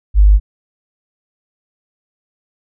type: tone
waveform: sine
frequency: 50.6 Hz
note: G#1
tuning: 44 cents flat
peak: -4 dBFS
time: 0.14-0.4 s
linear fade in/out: 50 ms
effects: none